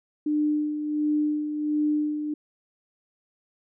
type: tone with tremolo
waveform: sine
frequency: 300 Hz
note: D4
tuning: 37 cents sharp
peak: -20 dBFS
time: 0.26-2.34 s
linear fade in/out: 5 ms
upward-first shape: sine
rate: 1.4 Hz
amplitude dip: 55%
effects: none